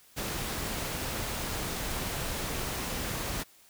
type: noise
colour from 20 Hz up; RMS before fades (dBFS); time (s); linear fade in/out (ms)
pink; -34; 0.16-3.44; 20
effects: white hiss -59 dBFS RMS until 3.69 s